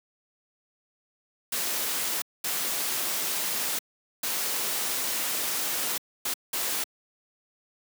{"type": "noise bursts at uneven times", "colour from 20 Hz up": "white", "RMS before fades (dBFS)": -29, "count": 5, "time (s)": [[1.52, 2.22], [2.44, 3.79], [4.23, 5.98], [6.25, 6.34], [6.53, 6.84]], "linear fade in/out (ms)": 5, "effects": ["high-pass 200 Hz 12 dB/octave"]}